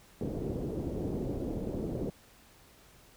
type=low-pass noise; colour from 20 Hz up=white; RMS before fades=-35 dBFS; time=0.21-2.1 s; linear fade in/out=2 ms; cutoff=450 Hz; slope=24 dB/octave; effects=pink hiss -59 dBFS RMS until 3.16 s